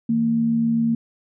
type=tone pair together; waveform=sine; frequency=162.34 / 229.9 Hz; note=E3 / A#3; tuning=-26 / -24 cents; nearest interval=tritone; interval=602 cents; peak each=-28 / -17 dBFS; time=0.09-0.95 s; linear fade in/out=5 ms; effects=none